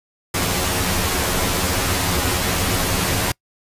pink noise with comb filter, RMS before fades -20 dBFS, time 0.34-3.32 s, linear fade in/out 5 ms, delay 11 ms, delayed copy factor +0.85, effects noise-tail reverb RT60 0.1 s tail -26 dB re dry + resampled to 32000 Hz

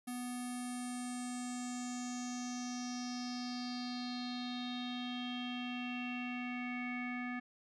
square tone with low-pass filter sweep, 246.9 Hz, B3, in tune, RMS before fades -41 dBFS, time 0.07-7.4 s, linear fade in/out 10 ms, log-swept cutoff 11000 to 2000 Hz, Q 6.5, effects none

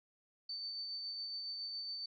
sine tone with tremolo, 4551 Hz, C#8, 45 cents sharp, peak -39 dBFS, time 0.49-2.06 s, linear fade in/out 5 ms, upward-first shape sine, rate 7.2 Hz, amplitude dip 25%, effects none

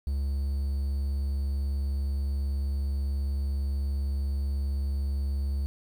triangle tone with quantisation, 69.3 Hz, C#2, in tune, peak -24 dBFS, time 0.07-5.66 s, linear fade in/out 0 ms, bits 9, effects none

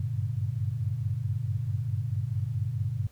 sine tone cluster, 96.1 / 100.7 / 116.7 / 143 Hz, G2 / G2 / A#2 / D3, -34 / +47 / +2 / -46 cents, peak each -34 / -34 / -30 / -35 dBFS, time 0-3.07 s, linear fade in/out 5 ms, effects added 60 Hz sine -56 dBFS peak until 3.11 s + pink hiss -62 dBFS RMS until 3.11 s

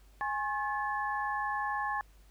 sine tone cluster, 828 / 1079 / 1726 Hz, G#5 / C#6 / A6, -5 / -47 / -34 cents, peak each -34 / -35 / -36 dBFS, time 0.21-2.01 s, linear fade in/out 0 ms, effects added 50 Hz sine -56 dBFS peak until 2.3 s + pink hiss -66 dBFS RMS until 2.3 s

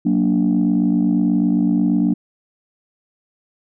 sine chord, Gb augmented, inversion none, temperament equal with one note detuned, 185 / 233.1 / 291.5 Hz, Gb3 / Bb3 / D4, 0 / 0 / -13 cents, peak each -17 dBFS, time 0.05-2.14 s, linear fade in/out 10 ms, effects tanh soft clip ceiling -8 dBFS

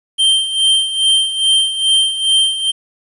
square tone with tremolo, 3143 Hz, G7, 4 cents sharp, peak -9 dBFS, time 0.18-2.72 s, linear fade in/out 20 ms, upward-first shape sine, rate 2.4 Hz, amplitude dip 70%, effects resampled to 24000 Hz + 8-bit

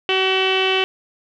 sawtooth tone with low-pass filter, 378.9 Hz, F#4, 41 cents sharp, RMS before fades -18 dBFS, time 0.09-0.84 s, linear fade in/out 0 ms, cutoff 2900 Hz, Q 9.9, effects none

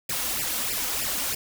white noise with flanger, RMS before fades -28 dBFS, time 0.09-1.35 s, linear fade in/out 5 ms, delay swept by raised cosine 0.39 to 4.09 ms, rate 3.2 Hz, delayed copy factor +0.95, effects none

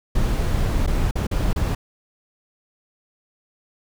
brown noise with dropouts, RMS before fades -20 dBFS, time 0.15-1.75 s, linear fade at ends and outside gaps 5 ms, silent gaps 0.865-0.874 / 1.111-1.155 / 1.269-1.312 / 1.531-1.56 s, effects none

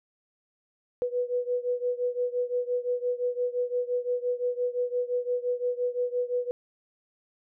sine beating tone pair, 490 / 495.8 Hz, B4 / B4, -14 / +7 cents, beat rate 5.8 Hz, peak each -28 / -30 dBFS, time 1.02-6.51 s, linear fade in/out 0 ms, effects none

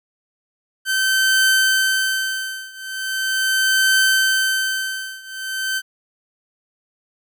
sawtooth tone with tremolo, 1543 Hz, G6, 28 cents flat, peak -9 dBFS, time 0.85-5.82 s, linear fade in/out 50 ms, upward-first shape triangle, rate 0.4 Hz, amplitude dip 95%, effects none

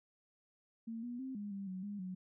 sine tone with pitch steps, 227.3 / 241.9 / 262.9 / 205.5 / 197.4 / 186.2 / 204.3 / 184.7 Hz, A#3 / B3 / C4 / G#3 / G3 / F#3 / G#3 / F#3, -43 / -36 / +8 / -18 / +12 / +11 / -28 / -3 cents, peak -40 dBFS, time 0.87-2.15 s, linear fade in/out 10 ms, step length 160 ms, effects none

